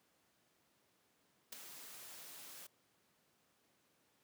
white noise with ADSR envelope, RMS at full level -43 dBFS, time 1.52-2.67 s, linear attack 8 ms, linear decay 8 ms, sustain -10 dB, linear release 7 ms, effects pink hiss -75 dBFS RMS until 4.23 s + high-pass 150 Hz 12 dB/octave

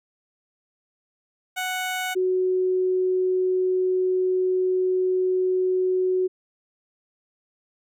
15% pulse / sine tone pair in turn, 740 / 370 Hz, F#5 / F#4, 0 / 0 cents, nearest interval octave, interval 1200 cents, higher first, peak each -19 / -19 dBFS, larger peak neither, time 1.56-2.15 / 2.15-6.28 s, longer second, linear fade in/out 20 ms, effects none

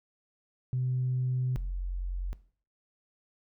sine tone pair in turn, 127.4 / 45.04 Hz, C3 / F#1, -46 / -46 cents, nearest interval octave + tritone, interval 1800 cents, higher first, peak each -26 / -30 dBFS, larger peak first, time 0.73-1.56 / 1.56-2.33 s, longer first, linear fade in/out 0 ms, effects noise-tail reverb RT60 0.5 s tail -19 dB re dry + tanh soft clip ceiling -22 dBFS

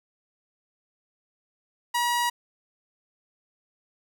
sawtooth tone, 960 Hz, B5, 49 cents flat, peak -19 dBFS, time 1.94-2.3 s, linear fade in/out 10 ms, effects none

